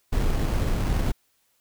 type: noise with sample-and-hold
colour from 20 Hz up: brown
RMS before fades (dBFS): -23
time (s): 0.12-1.12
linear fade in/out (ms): 10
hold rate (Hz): 3675
effects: white hiss -68 dBFS RMS until 1.6 s